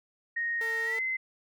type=tone with pitch glide; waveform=sine; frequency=1864.7 to 2057 Hz; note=A#6 to C7; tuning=0 to -30 cents; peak=-28 dBFS; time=0.36-1.17 s; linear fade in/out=10 ms; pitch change=+170 cents; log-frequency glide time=0.85-1 s
type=tone; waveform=sawtooth; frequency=449.6 Hz; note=A4; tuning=37 cents sharp; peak=-34 dBFS; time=0.61-0.99 s; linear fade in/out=2 ms
effects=none